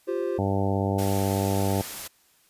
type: chord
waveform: triangle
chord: F suspended second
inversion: none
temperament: equal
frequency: 349.2 / 392 / 523.3 Hz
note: F4 / G4 / C5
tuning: 0 / 0 / 0 cents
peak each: -27 / -27 / -29 dBFS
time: 0.07-0.39 s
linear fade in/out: 20 ms
type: harmonic tone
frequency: 98 Hz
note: G2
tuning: in tune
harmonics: 1 / 2 / 3 / 4 / 5 / 6 / 7 / 8 / 9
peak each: -26 / -29 / -31 / -32 / -33 / -34 / -34 / -35 / -36 dBFS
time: 0.38-1.82 s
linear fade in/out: 10 ms
type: noise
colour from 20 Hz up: white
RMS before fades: -36 dBFS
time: 0.98-2.08 s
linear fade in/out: 10 ms
effects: white hiss -62 dBFS RMS until 2.49 s + resampled to 32000 Hz